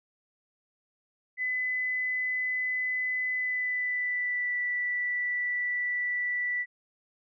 sine tone with pitch glide, 2010 to 1966.4 Hz, B6 to B6, +30 to -8 cents, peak -27 dBFS, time 1.37-6.66 s, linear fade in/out 50 ms, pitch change -38 cents, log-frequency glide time 3.33-4.57 s, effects none

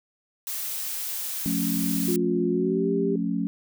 blue noise, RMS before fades -31 dBFS, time 0.47-2.16 s, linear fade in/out 0 ms
sine chord, F augmented, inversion none, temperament equal with one note detuned, 177.97 / 220 / 277.2 Hz, F3 / A3 / C#4, +33 / 0 / 0 cents, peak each -28 dBFS, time 1.46-3.47 s, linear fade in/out 0 ms
sine tone with pitch glide, 354.4 to 395.5 Hz, F4 to G4, +25 to +15 cents, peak -24 dBFS, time 2.08-3.16 s, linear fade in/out 5 ms, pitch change +190 cents, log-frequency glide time 2.49-2.91 s
effects none

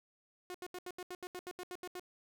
sawtooth tone bursts, 361.2 Hz, F#4, 42 cents flat, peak -38 dBFS, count 13, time 0.5-1.996 s, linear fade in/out 0 ms, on 44 ms, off 77 ms, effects none

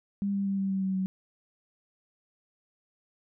sine tone with pitch steps, 200 / 198.05 / 196.11 / 194.19 / 192.3 / 190.42 / 188.56 Hz, G3 / G3 / G3 / G3 / G3 / G3 / F#3, +35 / +18 / +1 / -16 / -33 / -50 / +33 cents, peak -26 dBFS, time 0.22-1.06 s, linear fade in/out 0 ms, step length 120 ms, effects none

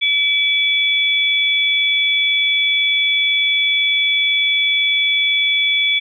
sine tone pair together, 2302 / 3426 Hz, D7 / A7, -35 / -47 cents, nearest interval perfect fifth, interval 688 cents, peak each -16 dBFS, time 0.01-6 s, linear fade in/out 20 ms, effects none

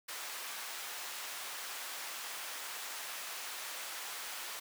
pink high-pass noise, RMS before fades -43 dBFS, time 0.08-4.6 s, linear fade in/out 10 ms, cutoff 1000 Hz, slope 12 dB/octave, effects none

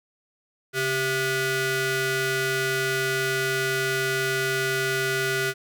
sawtooth ring-modulated tone, 530 Hz, C5, 22 cents sharp, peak -16 dBFS, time 0.73-5.54 s, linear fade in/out 50 ms, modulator 923 Hz, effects none

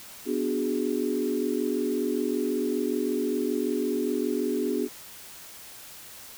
sine chord, G# half-diminished seventh, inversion first, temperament equal, 246.9 / 293.7 / 370 / 415.3 Hz, B3 / D4 / F#4 / G#4, 0 / 0 / 0 / 0 cents, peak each -30 dBFS, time 0.25-4.89 s, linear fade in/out 50 ms, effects white hiss -45 dBFS RMS until 6.37 s

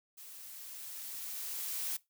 blue noise with level ramp, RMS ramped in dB -51 to -36 dBFS, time 0.17-1.97 s, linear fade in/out 10 ms, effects noise-tail reverb RT60 0.2 s tail -20 dB re dry

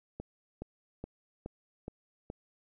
click train, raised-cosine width 2 ms, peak -26 dBFS, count 6, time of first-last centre 0.2-2.301 s, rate 2.38 Hz, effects none

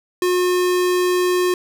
square tone, 360 Hz, F#4, 47 cents flat, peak -16 dBFS, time 0.22-1.54 s, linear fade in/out 2 ms, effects none

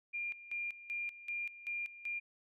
sine tone with tremolo, 2400 Hz, D7, 37 cents sharp, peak -36 dBFS, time 0.13-2.2 s, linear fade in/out 20 ms, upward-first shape square, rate 2.6 Hz, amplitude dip 80%, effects none

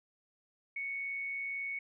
sine tone with amplitude modulation, 2219 Hz, C#7, 1 cent sharp, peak -34 dBFS, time 0.76-1.79 s, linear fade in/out 5 ms, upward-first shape sine, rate 162 Hz, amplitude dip 25%, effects none

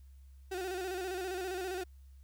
35% pulse tone with vibrato, 369.4 Hz, F#4, 3 cents flat, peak -34 dBFS, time 0.51-1.84 s, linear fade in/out 10 ms, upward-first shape square, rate 15 Hz, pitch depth 58 cents each way, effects added 67 Hz sine -52 dBFS peak until 2.23 s + white hiss -75 dBFS RMS until 2.23 s

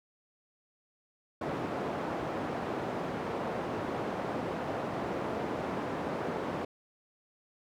white band-pass noise, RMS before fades -35 dBFS, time 1.41-6.65 s, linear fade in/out 5 ms, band 120 to 730 Hz, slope 12 dB/octave, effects none

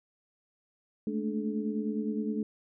sine tone cluster, 214.2 / 224 / 293 / 429.4 Hz, A3 / A3 / D4 / A4, -46 / +31 / -4 / -42 cents, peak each -32 / -36 / -36 / -38 dBFS, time 1.07-2.43 s, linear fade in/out 2 ms, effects none

